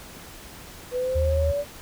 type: exponential sweep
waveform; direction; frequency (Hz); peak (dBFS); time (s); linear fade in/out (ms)
sine; up; 493.1 to 583; -23; 0.91-1.65; 50
type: tone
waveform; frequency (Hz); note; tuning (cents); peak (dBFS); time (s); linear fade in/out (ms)
sine; 77.78; D#2; 0; -21; 1.15-1.52; 10
effects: pink hiss -43 dBFS RMS until 1.81 s